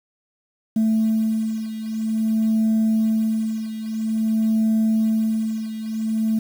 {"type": "beating tone pair", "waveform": "sine", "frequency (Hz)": [220.4, 220.9], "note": ["A3", "A3"], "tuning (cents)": [3, 7], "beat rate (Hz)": 0.5, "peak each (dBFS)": [-18, -22], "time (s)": [0.76, 6.39], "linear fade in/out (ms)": 5, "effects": ["tanh soft clip ceiling -13 dBFS", "7-bit"]}